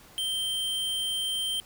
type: tone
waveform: square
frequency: 3136 Hz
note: G7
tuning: in tune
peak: -28 dBFS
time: 0.18-1.6 s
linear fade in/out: 0 ms
effects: pink hiss -53 dBFS RMS until 1.65 s